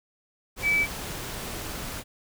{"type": "tone in noise", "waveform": "sine", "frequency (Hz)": 2303, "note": "D7", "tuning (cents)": -34, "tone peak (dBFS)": -20, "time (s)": [0.62, 0.87], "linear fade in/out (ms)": 50, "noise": "pink", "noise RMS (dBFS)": -35, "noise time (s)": [0.56, 2.04], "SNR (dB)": 12, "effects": []}